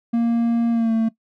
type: tone with pitch glide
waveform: triangle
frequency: 233.1 to 224.5 Hz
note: A#3 to A3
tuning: 0 to +35 cents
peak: -14 dBFS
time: 0.13-1.09 s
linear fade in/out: 10 ms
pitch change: -65 cents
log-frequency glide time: 0.71-0.93 s
effects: noise-tail reverb RT60 0.1 s tail -18 dB re dry